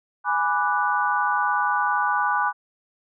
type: chord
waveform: sine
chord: G# half-diminished seventh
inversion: none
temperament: equal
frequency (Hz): 830.6 / 987.8 / 1174.7 / 1480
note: G#5 / B5 / D6 / F#6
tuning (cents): 0 / 0 / 0 / 0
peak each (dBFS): -25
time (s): 0.24-2.53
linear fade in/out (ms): 50
effects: none